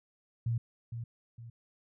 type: tone with echo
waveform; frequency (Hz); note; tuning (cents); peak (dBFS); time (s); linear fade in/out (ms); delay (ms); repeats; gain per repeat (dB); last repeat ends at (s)
sine; 116.54; A#2; 0; -28; 0.46-0.58; 5; 460; 2; -8; 1.5
effects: none